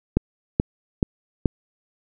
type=click train; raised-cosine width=3 ms; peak=-4 dBFS; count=4; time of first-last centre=0.17-1.458 s; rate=2.33 Hz; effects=none